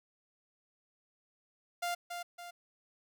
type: tone with echo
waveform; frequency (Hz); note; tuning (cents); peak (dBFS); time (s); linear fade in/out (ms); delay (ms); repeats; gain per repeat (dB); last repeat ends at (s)
sawtooth; 698.5; F5; 0; -29; 1.82-1.95; 10; 280; 2; -6; 2.51
effects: none